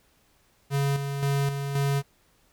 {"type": "tone with tremolo", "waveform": "square", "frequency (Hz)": 139.9, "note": "C#3", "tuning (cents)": 16, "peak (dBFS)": -23, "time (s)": [0.7, 2.03], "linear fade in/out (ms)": 50, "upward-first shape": "square", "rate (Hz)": 1.9, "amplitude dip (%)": 50, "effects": ["pink hiss -64 dBFS RMS until 2.52 s"]}